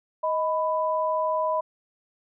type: tone pair together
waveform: sine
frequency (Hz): 628 / 994.5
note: D#5 / B5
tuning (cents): +16 / +12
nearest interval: minor sixth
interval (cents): 796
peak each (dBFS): -25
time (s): 0.23-1.61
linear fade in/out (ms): 10
effects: none